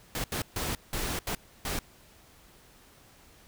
pink noise bursts at uneven times, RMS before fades -32 dBFS, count 6, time 0.15-0.24 / 0.32-0.42 / 0.56-0.75 / 0.93-1.19 / 1.27-1.35 / 1.65-1.79 s, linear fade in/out 2 ms, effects pink hiss -57 dBFS RMS until 3.47 s

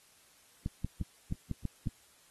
clicks, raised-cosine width 5 ms, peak -21 dBFS, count 7, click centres 0.661 / 0.846 / 1.013 / 1.324 / 1.513 / 1.653 / 1.872 s, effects white hiss -63 dBFS RMS until 2.3 s + AAC 32 kbps

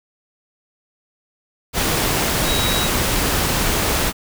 sine tone in noise, 3837 Hz, A#7, 49 cents sharp, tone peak -23 dBFS, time 2.45-2.9 s, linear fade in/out 50 ms, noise pink, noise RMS -19 dBFS, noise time 1.73-4.13 s, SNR -7 dB, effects none

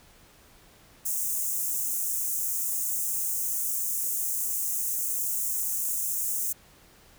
white high-pass noise, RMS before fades -29 dBFS, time 1.05-6.53 s, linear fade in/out 10 ms, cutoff 6400 Hz, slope 48 dB/octave, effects pink hiss -56 dBFS RMS until 7.18 s

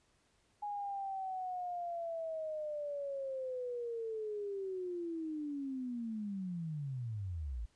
sine linear sweep, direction down, 831 to 51 Hz, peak -37 dBFS, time 0.62-7.66 s, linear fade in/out 10 ms, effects pink hiss -73 dBFS RMS until 7.75 s + resampled to 22050 Hz

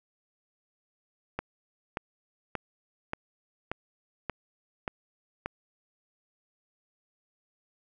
click train, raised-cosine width 0.5 ms, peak -16 dBFS, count 8, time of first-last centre 1.39-5.46 s, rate 1.72 Hz, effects none

